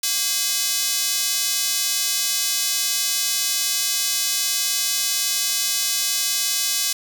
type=tone with high-pass filter; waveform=square; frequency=230.3 Hz; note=A#3; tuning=21 cents flat; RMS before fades=-22 dBFS; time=0.03-6.93 s; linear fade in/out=5 ms; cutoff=4800 Hz; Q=1; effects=none